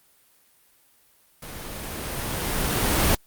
pink noise with level ramp, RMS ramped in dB -38 to -19 dBFS, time 1.42-3.15 s, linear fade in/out 5 ms, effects white hiss -60 dBFS RMS until 3.26 s + Opus 32 kbps

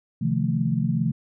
sine chord, F dominant seventh, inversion second, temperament equal with one note detuned, 130.81 / 155.56 / 172.91 / 220 Hz, C3 / Eb3 / F3 / A3, 0 / 0 / -17 / 0 cents, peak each -26 dBFS, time 0.21-1.12 s, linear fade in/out 10 ms, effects none

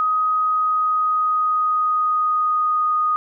sine tone with pitch glide, 1256 to 1238 Hz, D#6 to D#6, +16 to -9 cents, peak -16 dBFS, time 0-3.16 s, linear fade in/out 0 ms, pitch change -25 cents, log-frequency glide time 0.33-3 s, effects none

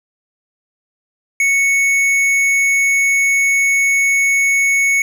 triangle tone with tanh clipping, 2214 Hz, C#7, 3 cents flat, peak -13 dBFS, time 1.4-5.02 s, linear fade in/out 2 ms, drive 16 dB, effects none

